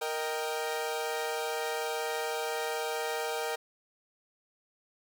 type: chord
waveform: sawtooth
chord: Eb major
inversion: second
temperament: equal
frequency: 466.2 / 622.3 / 784 Hz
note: Bb4 / Eb5 / G5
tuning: 0 / 0 / 0 cents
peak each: -30 / -34 / -33 dBFS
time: 0.01-3.56 s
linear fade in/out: 10 ms
effects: none